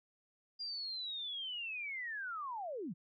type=linear sweep; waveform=sine; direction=down; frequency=4837 to 138.59 Hz; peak=-39 dBFS; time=0.59-2.94 s; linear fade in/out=20 ms; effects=none